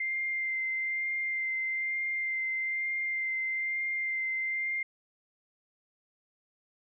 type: tone with vibrato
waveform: sine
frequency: 2093 Hz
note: C7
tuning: in tune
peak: -29 dBFS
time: 0-4.83 s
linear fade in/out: 5 ms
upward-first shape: sine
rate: 1.1 Hz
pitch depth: 13 cents each way
effects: none